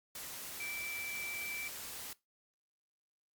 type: tone in noise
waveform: sine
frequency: 2328 Hz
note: D7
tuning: 16 cents flat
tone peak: -40 dBFS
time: 0.6-1.68 s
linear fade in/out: 2 ms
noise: white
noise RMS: -45 dBFS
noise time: 0.15-2.13 s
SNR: +2 dB
effects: noise-tail reverb RT60 0.2 s tail -19 dB re dry + Opus 48 kbps